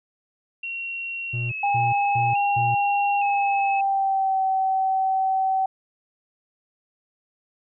sine tone with vibrato, 2659 Hz, E7, 14 cents sharp, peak -28 dBFS, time 0.63-3.81 s, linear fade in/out 5 ms, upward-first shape square, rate 0.58 Hz, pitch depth 51 cents each way
triangle tone bursts, 120 Hz, B2, 49 cents flat, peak -23 dBFS, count 4, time 1.33-2.75 s, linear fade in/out 10 ms, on 190 ms, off 220 ms
sine tone with pitch glide, 810 to 764.5 Hz, G#5 to G5, -43 to -44 cents, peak -19 dBFS, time 1.63-5.66 s, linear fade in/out 5 ms, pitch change -101 cents, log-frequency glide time 3.25-4.41 s
effects none

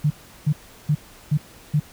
sine tone bursts, 149.5 Hz, D3, 31 cents sharp, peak -15 dBFS, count 5, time 0.04-1.8 s, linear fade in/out 10 ms, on 64 ms, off 360 ms, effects pink hiss -47 dBFS RMS until 1.92 s

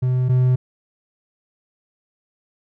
triangle tone pair in turn, 127 / 127 Hz, B2 / B2, +49 / +49 cents, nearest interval unison, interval 0 cents, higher neither, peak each -14 / -11 dBFS, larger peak second, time 0.02-0.29 / 0.29-0.56 s, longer neither, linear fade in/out 10 ms, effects none

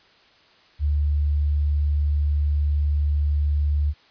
sine tone, 73.42 Hz, D2, in tune, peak -18 dBFS, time 0.79-3.94 s, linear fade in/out 50 ms, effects white hiss -55 dBFS RMS until 4.1 s + resampled to 11025 Hz

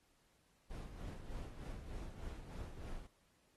brown noise with tremolo, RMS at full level -45 dBFS, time 0.7-3.07 s, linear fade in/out 10 ms, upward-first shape sine, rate 3.3 Hz, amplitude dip 55%, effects pink hiss -75 dBFS RMS until 3.56 s + AAC 32 kbps

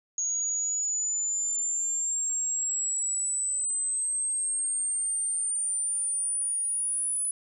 sine exponential sweep, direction up, 6645 to 9956 Hz, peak -26 dBFS, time 0.18-7.31 s, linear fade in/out 2 ms, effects none

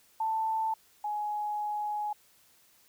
sine tone pair in turn, 885 / 838 Hz, A5 / G#5, +10 / +15 cents, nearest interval minor second, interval 95 cents, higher first, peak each -27 / -30 dBFS, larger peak first, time 0.2-0.74 / 1.04-2.13 s, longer second, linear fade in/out 5 ms, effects white hiss -63 dBFS RMS until 2.88 s

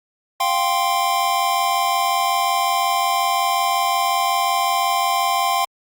square chord, F suspended second, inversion none, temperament equal, 698.5 / 784 / 1046.5 Hz, F5 / G5 / C6, 0 / 0 / 0 cents, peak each -24 / -22 / -21 dBFS, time 0.4-5.65 s, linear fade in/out 5 ms, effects Opus 48 kbps

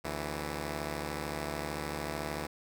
5% pulse tone pair together, 73.41 / 164.81 Hz, D2 / E3, 0 / 0 cents, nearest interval octave + major second, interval 1400 cents, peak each -25 / -28 dBFS, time 0.04-2.47 s, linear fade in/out 10 ms, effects none

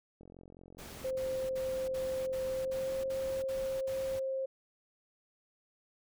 click train, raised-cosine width 2 ms, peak -40 dBFS, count 145, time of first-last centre 0.21-3.439 s, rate 44.6 Hz
pink noise bursts, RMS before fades -48 dBFS, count 9, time 0.78-4.198 s, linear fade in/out 10 ms, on 330 ms, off 56 ms
sine tone with pitch glide, 523.3 to 531.5 Hz, C5 to C5, 0 to +27 cents, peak -32 dBFS, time 1.04-4.46 s, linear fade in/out 10 ms, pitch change +27 cents, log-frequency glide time 2.54-2.97 s
effects none

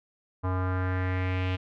square tone with low-pass filter sweep, 92.4 Hz, F#2, 2 cents flat, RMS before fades -28 dBFS, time 0.43-1.57 s, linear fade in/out 20 ms, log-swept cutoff 1100 to 2900 Hz, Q 3, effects none

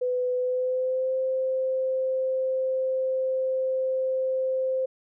sine tone with pitch glide, 500 to 521.8 Hz, B4 to C5, +21 to -5 cents, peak -23 dBFS, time 0.01-4.86 s, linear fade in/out 10 ms, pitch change +74 cents, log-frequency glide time 0.35-1.15 s, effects none

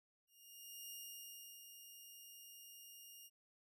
10% pulse tone with ADSR envelope, 2835 Hz, F7, 25 cents sharp, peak -40 dBFS, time 0.27-3.3 s, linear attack 630 ms, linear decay 710 ms, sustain -7 dB, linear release 40 ms, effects none

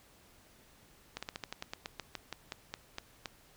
slowing click train, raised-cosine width 0.2 ms, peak -21 dBFS, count 16, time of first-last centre 1.17-3.258 s, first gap 56 ms, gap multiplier 1.12, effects pink hiss -62 dBFS RMS until 3.56 s

